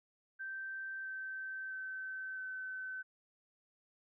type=tone with pitch steps; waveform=sine; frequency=1559 / 1547.3 / 1535.8 / 1524.3 Hz; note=G6 / G6 / G6 / G6; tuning=-10 / -23 / -36 / -49 cents; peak=-40 dBFS; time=0.39-3.03 s; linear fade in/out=20 ms; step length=660 ms; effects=none